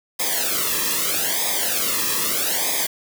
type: noise with flanger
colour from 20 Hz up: white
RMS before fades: -22 dBFS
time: 0.19-2.87 s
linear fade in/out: 10 ms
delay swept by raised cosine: 0.69 to 1.38 ms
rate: 0.79 Hz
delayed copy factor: -1
effects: none